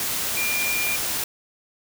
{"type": "tone in noise", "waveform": "sine", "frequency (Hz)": 2400, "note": "D7", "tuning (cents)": 37, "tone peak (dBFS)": -24, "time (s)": [0.37, 0.96], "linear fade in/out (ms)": 2, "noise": "white", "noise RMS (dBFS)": -26, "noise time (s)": [0, 1.24], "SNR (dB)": -1, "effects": []}